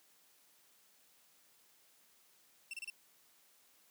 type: tone bursts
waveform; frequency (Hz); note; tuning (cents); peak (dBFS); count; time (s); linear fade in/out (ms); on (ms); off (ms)
40% pulse; 2700; E7; +41; -40; 4; 2.71-2.9; 2; 25; 30
effects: white hiss -68 dBFS RMS until 3.9 s + high-pass 150 Hz 12 dB/octave